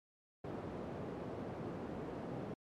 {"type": "band-pass noise", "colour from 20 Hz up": "white", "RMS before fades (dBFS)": -44, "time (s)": [0.44, 2.54], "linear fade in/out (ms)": 5, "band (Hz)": [100, 460], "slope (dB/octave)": 12, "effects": ["MP3 64 kbps"]}